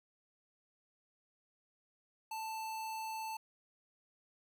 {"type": "tone", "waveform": "square", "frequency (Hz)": 883, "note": "A5", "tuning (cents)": 6, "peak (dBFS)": -40, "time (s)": [2.31, 3.37], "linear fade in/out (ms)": 5, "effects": []}